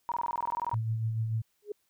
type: tone bursts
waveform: sine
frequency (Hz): 948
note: A#5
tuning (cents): +29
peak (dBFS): -28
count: 14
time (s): 0.09-0.742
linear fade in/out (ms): 0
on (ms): 28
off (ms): 20
type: tone with tremolo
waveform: sine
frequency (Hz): 111.8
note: A2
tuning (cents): +28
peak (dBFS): -26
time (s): 0.73-1.42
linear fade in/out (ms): 10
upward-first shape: sine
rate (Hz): 6.8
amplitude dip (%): 40
type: tone with exponential growth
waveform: sine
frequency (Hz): 415.3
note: G#4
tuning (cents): 0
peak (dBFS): -29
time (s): 1.62-1.72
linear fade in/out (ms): 5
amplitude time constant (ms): 20
effects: white hiss -74 dBFS RMS until 1.89 s